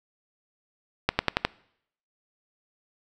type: accelerating click train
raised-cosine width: 0.3 ms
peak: -4 dBFS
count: 5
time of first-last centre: 1.09-1.45 s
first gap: 100 ms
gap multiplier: 0.93
effects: noise-tail reverb RT60 0.7 s tail -23 dB re dry